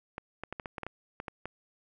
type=clicks; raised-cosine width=0.5 ms; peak=-22 dBFS; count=11; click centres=0.181 / 0.436 / 0.526 / 0.598 / 0.658 / 0.782 / 0.833 / 0.866 / 1.201 / 1.282 / 1.456 s; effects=none